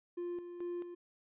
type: tone with tremolo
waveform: triangle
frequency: 350 Hz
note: F4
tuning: 4 cents sharp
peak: -34 dBFS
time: 0.17-0.95 s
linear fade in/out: 10 ms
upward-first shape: square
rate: 2.3 Hz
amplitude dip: 60%
effects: tanh soft clip ceiling -30 dBFS + resampled to 8000 Hz